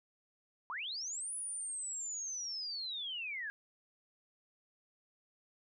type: linear two-way sweep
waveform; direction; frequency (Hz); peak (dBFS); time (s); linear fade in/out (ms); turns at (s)
sine; up then down; 919 to 9960 to 1595; -38; 0.7-3.5; 0; 1.34
effects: none